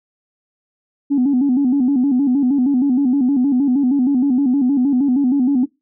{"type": "tone with vibrato", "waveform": "sine", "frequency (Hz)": 265.7, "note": "C4", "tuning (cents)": 27, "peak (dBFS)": -11, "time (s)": [1.1, 5.66], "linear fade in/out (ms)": 20, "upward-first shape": "square", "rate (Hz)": 6.4, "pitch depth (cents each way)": 110, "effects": ["noise-tail reverb RT60 0.2 s tail -21 dB re dry", "tanh soft clip ceiling -8 dBFS"]}